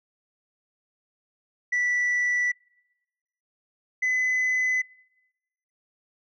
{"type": "tone pair in turn", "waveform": "sine", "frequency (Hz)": [1964, 2016], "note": ["B6", "B6"], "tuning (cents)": [-10, 35], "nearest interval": "unison", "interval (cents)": 45, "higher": "second", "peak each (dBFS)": -19, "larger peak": "neither", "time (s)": [[1.72, 2.52], [4.02, 4.82]], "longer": "neither", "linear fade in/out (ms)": 10, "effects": ["noise-tail reverb RT60 1.0 s tail -26 dB re dry", "tanh soft clip ceiling -20 dBFS"]}